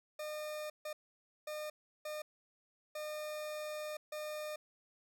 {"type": "tone bursts at uneven times", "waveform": "40% pulse", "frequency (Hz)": 607, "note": "D#5", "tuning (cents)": -43, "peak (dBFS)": -39, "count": 6, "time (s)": [[0.19, 0.7], [0.85, 0.93], [1.47, 1.7], [2.05, 2.22], [2.95, 3.97], [4.12, 4.56]], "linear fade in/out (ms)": 5, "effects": []}